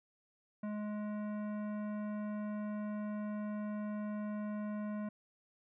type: tone with hard clipping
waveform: sine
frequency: 210 Hz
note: G#3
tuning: 19 cents sharp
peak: -39 dBFS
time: 0.63-5.09 s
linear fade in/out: 5 ms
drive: 14 dB
effects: resampled to 8000 Hz